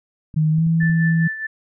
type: clicks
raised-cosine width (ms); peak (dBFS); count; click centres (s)
5; -24; 5; 0.342 / 0.585 / 0.667 / 0.832 / 0.898
type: tone with pitch glide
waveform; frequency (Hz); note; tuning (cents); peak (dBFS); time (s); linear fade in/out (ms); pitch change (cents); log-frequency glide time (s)
sine; 155.56 to 164.05; D#3 to E3; 0 to -8; -14; 0.36-1.28; 10; +92; 0.51-0.64
type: tone with tremolo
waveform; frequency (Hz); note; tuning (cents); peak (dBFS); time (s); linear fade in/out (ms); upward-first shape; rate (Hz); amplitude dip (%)
sine; 1760; A6; 0; -21; 0.8-1.47; 10; sine; 4.8; 60
effects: none